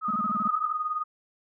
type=tone with vibrato; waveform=sine; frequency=1253 Hz; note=D#6; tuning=12 cents sharp; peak=-25 dBFS; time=0.01-0.75 s; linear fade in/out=50 ms; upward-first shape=square; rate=13 Hz; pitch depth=37 cents each way
type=tone bursts; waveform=triangle; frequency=211.9 Hz; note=G#3; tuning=35 cents sharp; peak=-27 dBFS; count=8; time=0.08-0.479 s; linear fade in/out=5 ms; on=28 ms; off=25 ms
type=tone with tremolo; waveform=sine; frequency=1239 Hz; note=D#6; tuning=8 cents flat; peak=-24 dBFS; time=0.43-1.04 s; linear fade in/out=20 ms; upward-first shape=sine; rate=19 Hz; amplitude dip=65%
effects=none